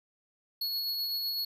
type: tone with tremolo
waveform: square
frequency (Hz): 4353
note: C#8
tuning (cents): -32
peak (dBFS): -30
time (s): 0.61-1.45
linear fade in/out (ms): 5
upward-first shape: sine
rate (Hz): 7.9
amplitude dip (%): 25
effects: none